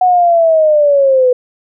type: linear sweep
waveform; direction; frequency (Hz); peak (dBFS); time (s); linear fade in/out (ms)
sine; down; 740 to 493.9; -6; 0.01-1.33; 5
effects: none